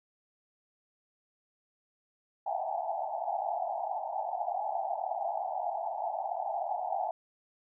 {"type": "band-pass noise", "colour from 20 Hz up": "pink", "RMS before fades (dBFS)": -34, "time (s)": [2.46, 7.11], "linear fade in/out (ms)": 5, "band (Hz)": [660, 860], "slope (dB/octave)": 96, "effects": []}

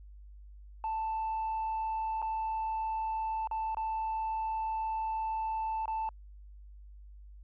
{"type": "tone with dropouts", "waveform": "sine", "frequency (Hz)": 883, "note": "A5", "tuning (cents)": 6, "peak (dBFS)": -29, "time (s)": [0.84, 6.09], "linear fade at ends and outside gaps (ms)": 1, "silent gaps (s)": [[2.218, 2.225], [3.473, 3.512], [3.747, 3.77], [5.857, 5.879]], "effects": ["tanh soft clip ceiling -29 dBFS", "added 50 Hz sine -48 dBFS peak until 7.43 s"]}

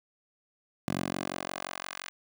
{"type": "tone with high-pass filter sweep", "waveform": "10% pulse", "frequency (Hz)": 45.74, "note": "F#1", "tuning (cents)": -19, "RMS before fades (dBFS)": -36, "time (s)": [0.88, 2.09], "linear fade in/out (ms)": 0, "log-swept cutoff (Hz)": [160, 1700], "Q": 0.94, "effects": []}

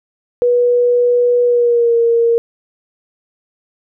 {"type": "tone with pitch glide", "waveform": "sine", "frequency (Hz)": [486.4, 465.5], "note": ["B4", "A#4"], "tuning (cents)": [-26, -2], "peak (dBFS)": -9, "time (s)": [0.42, 2.38], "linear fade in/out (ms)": 0, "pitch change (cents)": -76, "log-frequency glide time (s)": [1.44, 1.96], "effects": []}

